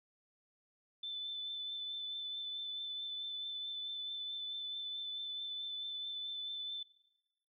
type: tone with vibrato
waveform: sine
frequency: 3520 Hz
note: A7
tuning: in tune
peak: -39 dBFS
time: 1.03-6.83 s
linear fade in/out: 5 ms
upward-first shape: triangle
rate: 4.6 Hz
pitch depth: 17 cents each way
effects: noise-tail reverb RT60 1.0 s tail -20 dB re dry